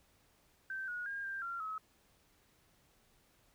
sine tone with pitch steps, 1554 / 1452 / 1616 / 1586 / 1378 / 1284 Hz, G6 / F#6 / G#6 / G6 / F6 / E6, -16 / -33 / -48 / +20 / -24 / -46 cents, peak -38 dBFS, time 0.7-1.78 s, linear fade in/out 2 ms, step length 180 ms, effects pink hiss -70 dBFS RMS until 3.54 s

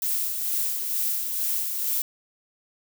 violet noise with tremolo, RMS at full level -25 dBFS, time 0.02-2.02 s, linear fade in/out 2 ms, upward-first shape sine, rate 2.2 Hz, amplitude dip 40%, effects none

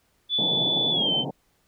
sine tone with pitch glide, 3466 to 3088 Hz, A7 to G7, -27 to -27 cents, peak -21 dBFS, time 0.29-1.25 s, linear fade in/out 50 ms, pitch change -200 cents, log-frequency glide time 0.91-1.11 s
pink band-pass noise, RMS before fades -31 dBFS, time 0.38-1.31 s, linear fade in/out 10 ms, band 130 to 910 Hz, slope 96 dB/octave
effects pink hiss -67 dBFS RMS until 1.67 s

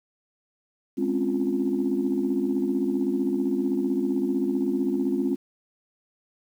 sine chord, Db major seventh, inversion second, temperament equal, 207.7 / 261.6 / 277.2 / 349.2 Hz, Ab3 / C4 / Db4 / F4, 0 / 0 / 0 / 0 cents, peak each -29 / -26 / -27 / -27 dBFS, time 0.97-5.36 s, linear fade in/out 20 ms, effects tanh soft clip ceiling -14 dBFS + 9-bit

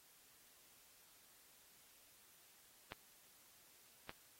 clicks, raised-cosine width 0.3 ms, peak -30 dBFS, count 2, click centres 2.921 / 4.094 s, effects white hiss -67 dBFS RMS until 4.39 s + AAC 48 kbps

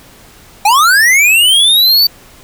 square linear sweep, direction up, 784 to 4614 Hz, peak -6 dBFS, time 0.65-2.07 s, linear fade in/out 5 ms, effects pink hiss -40 dBFS RMS until 2.43 s

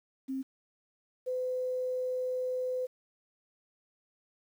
sine tone pair in turn, 266.2 / 507.2 Hz, C4 / B4, +30 / +46 cents, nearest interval major seventh, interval 1116 cents, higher second, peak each -32 / -30 dBFS, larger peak second, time 0.28-0.43 / 1.26-2.87 s, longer second, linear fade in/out 20 ms, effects 10-bit

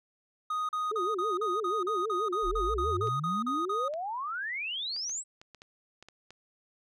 triangle tone bursts, 1244.5 Hz, D#6, in tune, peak -27 dBFS, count 15, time 0.5-3.882 s, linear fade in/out 5 ms, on 190 ms, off 38 ms
sine tone with vibrato, 397.1 Hz, G4, 22 cents sharp, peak -31 dBFS, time 0.91-3.09 s, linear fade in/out 5 ms, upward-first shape sine, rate 6.2 Hz, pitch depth 220 cents each way
sine exponential sweep, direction up, 31.78 to 8110 Hz, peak -32 dBFS, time 2.42-5.24 s, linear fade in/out 50 ms
clicks, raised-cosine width 0.2 ms, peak -32 dBFS, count 10, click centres 3.073 / 3.938 / 4.964 / 5.095 / 5.415 / 5.547 / 5.619 / 6.026 / 6.086 / 6.306 s
effects none

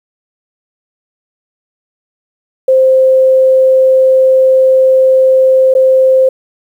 sine tone with dropouts, 523.3 Hz, C5, in tune, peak -4 dBFS, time 2.68-6.29 s, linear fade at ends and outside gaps 5 ms, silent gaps 5.74-5.75 s, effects 7-bit

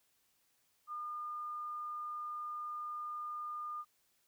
sine tone, 1212 Hz, D#6, 46 cents flat, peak -39 dBFS, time 0.87-3.85 s, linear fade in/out 50 ms, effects white hiss -75 dBFS RMS until 4.27 s

